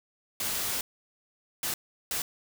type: noise bursts at uneven times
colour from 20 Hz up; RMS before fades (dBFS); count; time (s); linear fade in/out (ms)
white; -31; 3; 0.4-0.81 / 1.63-1.74 / 2.11-2.22; 2
effects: none

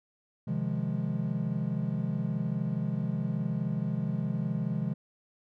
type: chord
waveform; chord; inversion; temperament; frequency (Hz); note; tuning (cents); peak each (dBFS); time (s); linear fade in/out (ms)
triangle; F minor seventh; second; equal; 130.81 / 155.56 / 174.61 / 207.7; C3 / Eb3 / F3 / Ab3; 0 / 0 / 0 / 0; -32; 0.47-4.94; 10
effects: none

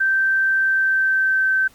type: tone with pitch glide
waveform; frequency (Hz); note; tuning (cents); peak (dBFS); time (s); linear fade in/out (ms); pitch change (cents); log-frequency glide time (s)
sine; 1560 to 1545.6; G6 to G6; -9 to -25; -15; 0-1.68; 10; -16; 0.59-1.53
effects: pink hiss -52 dBFS RMS until 1.74 s

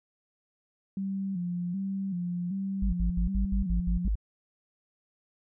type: tone with vibrato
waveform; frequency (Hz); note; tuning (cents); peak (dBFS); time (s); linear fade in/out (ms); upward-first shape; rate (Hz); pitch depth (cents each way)
sine; 185; F#3; 0; -29; 0.97-4.08; 2; square; 1.3; 85
type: tone bursts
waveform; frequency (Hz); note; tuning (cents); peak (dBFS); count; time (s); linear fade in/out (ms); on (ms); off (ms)
sine; 51.91; G#1; 0; -24; 8; 2.82-4.155; 5; 110; 65
effects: none

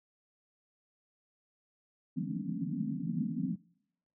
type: band-pass noise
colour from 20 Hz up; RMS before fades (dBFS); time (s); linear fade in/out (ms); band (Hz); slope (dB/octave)
pink; -35; 2.16-3.56; 10; 150 to 280; 96
effects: noise-tail reverb RT60 0.8 s tail -25 dB re dry

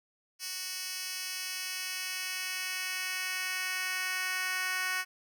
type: tone with high-pass filter sweep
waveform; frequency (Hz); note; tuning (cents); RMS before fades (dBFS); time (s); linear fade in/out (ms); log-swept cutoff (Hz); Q
10% pulse; 370; F#4; 0; -35; 0.39-5.05; 50; 4100 to 1600; 1.2
effects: none

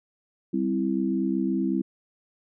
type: chord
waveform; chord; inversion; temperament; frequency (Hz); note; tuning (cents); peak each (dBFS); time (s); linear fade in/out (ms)
sine; C major; second; equal; 196 / 261.6 / 329.6; G3 / C4 / E4; 0 / 0 / 0; -27; 0.53-1.82; 10
effects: none

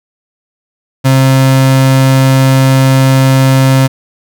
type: tone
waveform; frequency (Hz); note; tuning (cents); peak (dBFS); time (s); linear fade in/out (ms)
35% pulse; 133; C3; +29; -3; 1.04-3.88; 20
effects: none

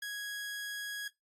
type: tone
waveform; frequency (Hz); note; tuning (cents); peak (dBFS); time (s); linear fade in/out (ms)
sawtooth; 1659; G#6; -2; -34; 0.02-1.08; 5
effects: noise-tail reverb RT60 0.2 s tail -22 dB re dry + AAC 48 kbps

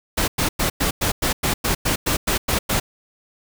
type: noise bursts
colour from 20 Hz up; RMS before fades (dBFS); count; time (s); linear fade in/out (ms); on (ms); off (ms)
pink; -20; 13; 0.17-2.8; 10; 110; 100
effects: none

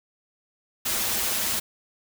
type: noise with comb filter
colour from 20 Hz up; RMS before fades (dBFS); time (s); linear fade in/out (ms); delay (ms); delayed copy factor
white; -26; 0.85-1.6; 10; 6.9; -0.8
effects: none

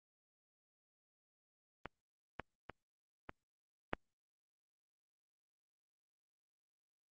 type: clicks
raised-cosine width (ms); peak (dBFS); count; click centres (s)
0.5; -27 / -25 / -30 / -28 / -18; 5; 1.857 / 2.397 / 2.697 / 3.294 / 3.934
effects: Opus 32 kbps

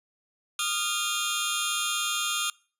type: tone cluster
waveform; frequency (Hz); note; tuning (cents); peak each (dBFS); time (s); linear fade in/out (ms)
20% pulse; 1227 / 1388 / 3239 / 3564; D#6 / F6 / G#7 / A7; -25 / -11 / -44 / +22; -27 / -27 / -27 / -26; 0.59-2.5; 2
effects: noise-tail reverb RT60 0.4 s tail -25 dB re dry + resampled to 32000 Hz

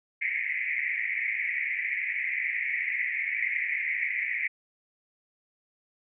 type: band-pass noise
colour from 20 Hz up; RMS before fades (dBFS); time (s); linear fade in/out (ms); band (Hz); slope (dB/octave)
white; -30; 0.21-4.48; 10; 1900 to 2300; 96
effects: none

